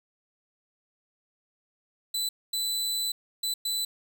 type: tone bursts at uneven times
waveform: sawtooth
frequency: 3995 Hz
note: B7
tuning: 19 cents sharp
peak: -24 dBFS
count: 4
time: 2.14-2.29 / 2.53-3.12 / 3.43-3.54 / 3.65-3.85 s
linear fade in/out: 5 ms
effects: none